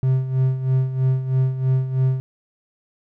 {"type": "tone with tremolo", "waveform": "triangle", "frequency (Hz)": 130.81, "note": "C3", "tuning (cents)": 0, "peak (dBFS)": -12, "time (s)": [0.03, 2.2], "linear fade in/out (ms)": 0, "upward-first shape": "sine", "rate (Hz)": 3.1, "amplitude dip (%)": 70, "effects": []}